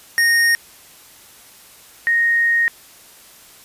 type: tone pair in turn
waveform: square / sine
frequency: 1855 / 1862.4 Hz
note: A#6 / A#6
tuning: -9 / -2 cents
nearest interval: unison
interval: 7 cents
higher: second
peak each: -13 dBFS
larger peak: neither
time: 0.18-0.55 / 2.07-2.68 s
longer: second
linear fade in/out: 0 ms
effects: white hiss -45 dBFS RMS until 3.64 s + resampled to 32000 Hz